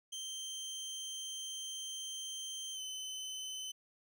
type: tone with pitch glide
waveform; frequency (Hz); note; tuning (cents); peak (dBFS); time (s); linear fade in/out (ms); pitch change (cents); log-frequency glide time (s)
25% pulse; 3136 to 3043; G7 to F#7; 0 to +48; -37; 0.12-3.72; 10; -52; 2.73-2.8
effects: none